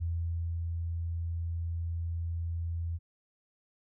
sine tone with ADSR envelope, 84 Hz, E2, 33 cents sharp, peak -29 dBFS, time 0-2.99 s, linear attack 24 ms, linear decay 580 ms, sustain -2 dB, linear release 36 ms, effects none

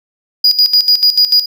triangle tone with tremolo, 4901 Hz, D#8, 27 cents flat, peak -4 dBFS, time 0.44-1.46 s, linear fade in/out 5 ms, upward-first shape square, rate 6.8 Hz, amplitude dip 75%, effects none

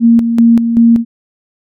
sine tone with tremolo, 232 Hz, A#3, 8 cents flat, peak -3 dBFS, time 0-1.05 s, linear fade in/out 50 ms, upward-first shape square, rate 2.6 Hz, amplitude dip 55%, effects none

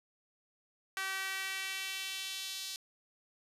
sawtooth tone with high-pass filter sweep, 383.8 Hz, G4, 37 cents flat, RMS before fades -39 dBFS, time 0.97-2.76 s, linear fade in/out 0 ms, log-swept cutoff 1500 to 4200 Hz, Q 1.8, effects resampled to 32000 Hz

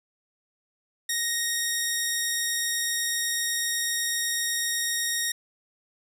10% pulse tone, 1868 Hz, A#6, 3 cents sharp, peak -16 dBFS, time 1.09-5.32 s, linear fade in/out 5 ms, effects none

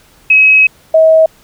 sine tone pair in turn, 2554 / 640.1 Hz, D#7 / D#5, +45 / +49 cents, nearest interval 2 octaves, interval 2396 cents, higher first, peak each -3 dBFS, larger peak neither, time 0.3-0.67 / 0.94-1.26 s, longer first, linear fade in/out 5 ms, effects pink hiss -46 dBFS RMS until 1.43 s

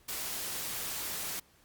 white noise, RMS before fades -37 dBFS, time 0.08-1.4 s, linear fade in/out 10 ms, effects pink hiss -64 dBFS RMS until 1.64 s + Opus 48 kbps

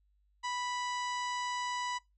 harmonic tone, 986 Hz, B5, 3 cents flat, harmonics 1 / 2 / 3 / 4 / 5 / 6 / 7 / 8, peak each -35 / -41 / -45 / -47 / -49 / -51 / -52 / -53 dBFS, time 0.43-1.99 s, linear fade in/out 20 ms, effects noise-tail reverb RT60 0.2 s tail -23 dB re dry + added 50 Hz sine -68 dBFS peak until 2.17 s

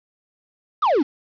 triangle exponential sweep, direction down, 1341 to 255.7 Hz, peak -13 dBFS, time 0.82-1.03 s, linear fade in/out 10 ms, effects resampled to 11025 Hz + 7-bit

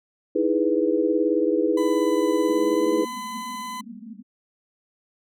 sine chord, E major seventh, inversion third, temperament equal, 311.1 / 329.6 / 415.3 / 493.9 Hz, D#4 / E4 / G#4 / B4, 0 / 0 / 0 / 0 cents, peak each -24 dBFS, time 0.35-3.05 s, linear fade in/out 10 ms
40% pulse tone with pitch glide, 1000 to 1009.9 Hz, B5 to B5, +21 to +38 cents, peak -30 dBFS, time 1.77-3.81 s, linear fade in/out 5 ms, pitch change +17 cents, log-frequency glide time 2.41-2.89 s
pink band-pass noise, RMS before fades -40 dBFS, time 2.47-4.23 s, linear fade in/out 20 ms, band 210 to 240 Hz, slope 96 dB/octave
effects none

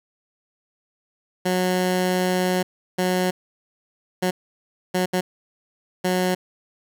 15% pulse tone bursts at uneven times, 182.9 Hz, F#3, 20 cents flat, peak -13 dBFS, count 6, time 1.45-2.63 / 2.98-3.31 / 4.22-4.31 / 4.94-5.06 / 5.13-5.21 / 6.04-6.35 s, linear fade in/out 10 ms, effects none

